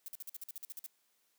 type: noise bursts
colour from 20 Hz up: violet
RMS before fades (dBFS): -44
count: 12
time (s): 0.06-0.863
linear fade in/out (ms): 0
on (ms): 22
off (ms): 49
effects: white hiss -75 dBFS RMS until 1.38 s + high-pass 200 Hz 12 dB/octave